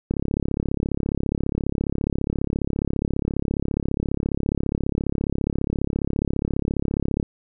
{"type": "click train", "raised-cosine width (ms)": 3, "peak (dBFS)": -10, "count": 248, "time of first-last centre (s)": [0.11, 7.228], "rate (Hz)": 34.7, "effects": []}